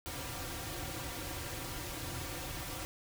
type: noise with comb filter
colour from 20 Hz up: pink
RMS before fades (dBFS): -41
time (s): 0.06-2.85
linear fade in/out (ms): 0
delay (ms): 4.7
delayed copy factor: -0.9
effects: none